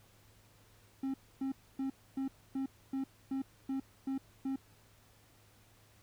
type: tone bursts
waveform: triangle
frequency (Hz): 268.2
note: C4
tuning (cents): +43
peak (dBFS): -31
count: 10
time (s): 1.03-4.56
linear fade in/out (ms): 5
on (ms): 110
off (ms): 270
effects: added 105 Hz sine -66 dBFS peak until 6.02 s + pink hiss -65 dBFS RMS until 6.02 s